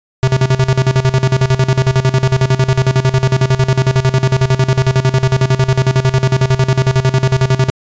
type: tone with tremolo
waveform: square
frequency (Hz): 130.81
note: C3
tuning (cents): 0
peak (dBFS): -8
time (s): 0.23-7.7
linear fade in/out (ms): 0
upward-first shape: square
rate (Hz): 11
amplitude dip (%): 80
effects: resampled to 16000 Hz